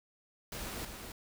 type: noise with echo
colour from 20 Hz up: pink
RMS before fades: -41 dBFS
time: 0.52-0.85 s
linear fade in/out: 2 ms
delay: 270 ms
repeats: 1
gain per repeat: -5 dB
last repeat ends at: 1.12 s
effects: none